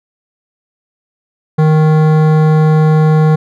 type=tone with hard clipping; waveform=sine; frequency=155.56 Hz; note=D#3; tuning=in tune; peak=-8 dBFS; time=1.58-3.36 s; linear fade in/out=10 ms; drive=15 dB; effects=none